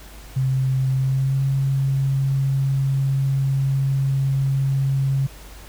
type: tone with pitch glide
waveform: sine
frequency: 131.8 to 135.9 Hz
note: C3 to C#3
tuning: +13 to -34 cents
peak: -17 dBFS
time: 0.36-5.27 s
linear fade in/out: 10 ms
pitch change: +53 cents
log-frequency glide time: 0.95-1.43 s
effects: added 50 Hz sine -40 dBFS peak until 5.68 s + pink hiss -44 dBFS RMS until 5.68 s